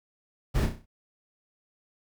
brown noise with echo, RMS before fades -24 dBFS, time 0.54-0.67 s, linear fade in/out 20 ms, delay 32 ms, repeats 6, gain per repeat -6 dB, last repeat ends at 0.862 s, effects none

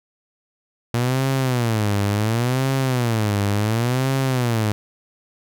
sawtooth tone with vibrato, 116.54 Hz, A#2, in tune, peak -14 dBFS, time 0.94-4.72 s, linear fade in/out 0 ms, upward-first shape sine, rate 0.7 Hz, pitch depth 250 cents each way, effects none

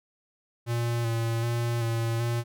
square tone with vibrato, 116.54 Hz, A#2, in tune, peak -26 dBFS, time 0.66-2.44 s, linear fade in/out 50 ms, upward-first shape square, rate 1.3 Hz, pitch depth 23 cents each way, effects none

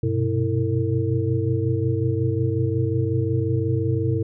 sine tone cluster, 98.4 / 124 / 129.4 / 326.5 / 451.7 Hz, G2 / B2 / C3 / E4 / A4, +7 / +7 / -19 / -17 / +45 cents, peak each -24 / -23 / -31 / -27 / -27 dBFS, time 0.03-4.23 s, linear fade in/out 5 ms, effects none

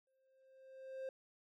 triangle tone with exponential growth, 528 Hz, C5, 16 cents sharp, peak -38 dBFS, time 0.07-1.09 s, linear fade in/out 2 ms, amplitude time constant 220 ms, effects none

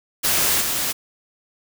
white noise with level steps, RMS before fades -19 / -23 dBFS, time 0.23-0.93 s, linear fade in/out 20 ms, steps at 0.6 s, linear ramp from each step 20 ms, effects none

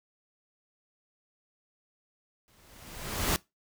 pink noise with exponential growth, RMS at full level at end -25 dBFS, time 2.48-3.36 s, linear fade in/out 0 ms, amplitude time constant 190 ms, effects noise-tail reverb RT60 0.2 s tail -21 dB re dry

